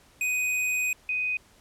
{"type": "tone pair in turn", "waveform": ["square", "sine"], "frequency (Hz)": [2498, 2498], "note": ["D#7", "D#7"], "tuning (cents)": [6, 6], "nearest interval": "unison", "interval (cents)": 0, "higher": "neither", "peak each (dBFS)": -25, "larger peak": "neither", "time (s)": [[0.21, 0.93], [1.09, 1.37]], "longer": "first", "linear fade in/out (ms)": 2, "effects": ["pink hiss -58 dBFS RMS until 1.6 s", "low-pass 12000 Hz 12 dB/octave"]}